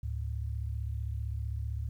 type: tone pair together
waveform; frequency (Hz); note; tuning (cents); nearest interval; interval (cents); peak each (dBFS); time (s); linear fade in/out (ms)
sine; 71.35 / 106.9; D2 / A2; -49 / -49; perfect fifth; 700; -34 / -36; 0.03-1.89; 5
effects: 11-bit